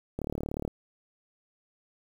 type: click train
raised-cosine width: 2 ms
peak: -19 dBFS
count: 19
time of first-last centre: 0.19-0.678 s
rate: 36.9 Hz
effects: 8-bit